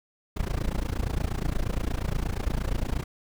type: noise with amplitude modulation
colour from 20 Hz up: brown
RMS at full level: -24 dBFS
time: 0.36-3.04 s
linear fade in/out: 10 ms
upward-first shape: sine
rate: 28.5 Hz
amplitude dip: 95%
effects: none